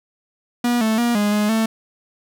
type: tone with pitch steps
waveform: 45% pulse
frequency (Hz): 241.3 / 220.1 / 238.2 / 206.9 / 209.4 / 222.6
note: B3 / A3 / A#3 / G#3 / G#3 / A3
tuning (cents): -40 / +1 / +38 / -6 / +15 / +20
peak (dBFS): -16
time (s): 0.64-1.66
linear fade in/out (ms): 5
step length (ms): 170
effects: none